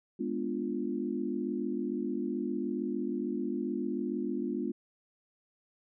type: chord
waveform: sine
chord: G# diminished seventh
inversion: none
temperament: equal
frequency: 207.7 / 246.9 / 293.7 / 349.2 Hz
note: G#3 / B3 / D4 / F4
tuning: 0 / 0 / 0 / 0 cents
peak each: -37 / -35 / -37 / -36 dBFS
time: 0.19-4.72 s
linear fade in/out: 10 ms
effects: none

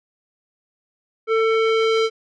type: tone with low-pass filter sweep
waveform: square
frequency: 446.5 Hz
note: A4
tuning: 25 cents sharp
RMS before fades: -18 dBFS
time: 1.27-2.1 s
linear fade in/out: 50 ms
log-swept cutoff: 1900 to 4200 Hz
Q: 1.4
effects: none

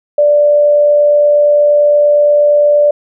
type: tone with amplitude modulation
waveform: sine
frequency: 587.3 Hz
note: D5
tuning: in tune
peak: -4 dBFS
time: 0.18-2.91 s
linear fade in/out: 5 ms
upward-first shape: sine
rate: 88.6 Hz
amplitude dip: 25%
effects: none

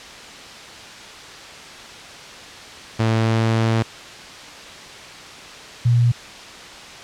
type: tone pair in turn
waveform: sawtooth / sine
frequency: 112.6 / 119.66 Hz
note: A2 / A#2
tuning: +40 / +46 cents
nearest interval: minor second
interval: 106 cents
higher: second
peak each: -12 dBFS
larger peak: neither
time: 2.99-3.83 / 5.85-6.12 s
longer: first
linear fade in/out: 10 ms
effects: white hiss -37 dBFS RMS until 7.03 s + low-pass 5000 Hz 12 dB/octave

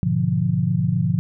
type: chord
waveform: sine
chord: G# diminished seventh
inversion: none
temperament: equal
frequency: 103.83 / 123.47 / 146.83 / 174.61 Hz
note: G#2 / B2 / D3 / F3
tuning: 0 / 0 / 0 / 0 cents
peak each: -25 / -23 / -23 / -21 dBFS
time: 0.03-1.19 s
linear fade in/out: 0 ms
effects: none

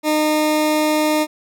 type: tone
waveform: 20% pulse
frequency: 305.9 Hz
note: D#4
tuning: 29 cents flat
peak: -10 dBFS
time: 0.03-1.27 s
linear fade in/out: 50 ms
effects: none

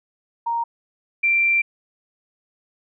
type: tone pair in turn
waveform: sine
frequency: 932.3 / 2358 Hz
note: A#5 / D7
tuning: 0 / +6 cents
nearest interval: octave + major third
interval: 1606 cents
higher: second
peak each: -20 / -15 dBFS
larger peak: second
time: 0.46-0.64 / 1.23-1.62 s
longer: second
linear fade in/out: 10 ms
effects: none

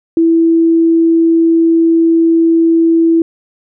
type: tone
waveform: sine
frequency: 330 Hz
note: E4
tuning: 2 cents sharp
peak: -6 dBFS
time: 0.17-3.22 s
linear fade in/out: 2 ms
effects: none

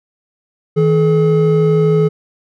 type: tone pair together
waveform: triangle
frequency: 159.8 / 426.6 Hz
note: D#3 / G#4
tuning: +47 / +46 cents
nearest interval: octave + perfect fourth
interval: 1699 cents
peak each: -10 dBFS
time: 0.76-2.09 s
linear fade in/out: 20 ms
effects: none

